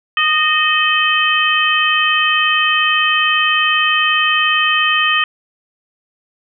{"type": "harmonic tone with a mistuned harmonic", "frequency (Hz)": 617, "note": "D#5", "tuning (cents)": -15, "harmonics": [2, 3, 4, 5], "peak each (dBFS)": [-17, -17, -17, -17], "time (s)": [0.17, 5.24], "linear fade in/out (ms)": 2, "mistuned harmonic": 4, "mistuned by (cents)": 65, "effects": []}